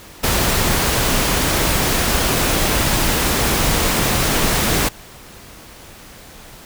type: noise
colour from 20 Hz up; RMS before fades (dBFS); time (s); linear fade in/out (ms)
pink; -17; 0.23-4.89; 10
effects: pink hiss -40 dBFS RMS until 6.65 s